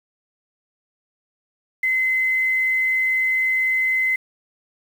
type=tone with quantisation; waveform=sine; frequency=2051 Hz; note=C7; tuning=35 cents flat; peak=-17 dBFS; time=1.83-4.16 s; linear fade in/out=5 ms; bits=7; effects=none